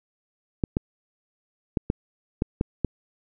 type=clicks; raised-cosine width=3 ms; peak=-9 dBFS; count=7; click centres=0.638 / 0.769 / 1.772 / 1.901 / 2.421 / 2.611 / 2.847 s; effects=none